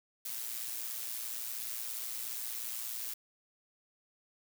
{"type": "noise with amplitude modulation", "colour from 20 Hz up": "blue", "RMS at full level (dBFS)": -37, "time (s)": [0.25, 3.14], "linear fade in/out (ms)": 5, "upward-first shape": "sine", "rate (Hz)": 117, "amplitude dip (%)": 55, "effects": []}